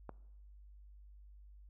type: click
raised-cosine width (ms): 1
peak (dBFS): -30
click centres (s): 0.093
effects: noise-tail reverb RT60 0.9 s tail -21 dB re dry + added 50 Hz sine -54 dBFS peak until 1.69 s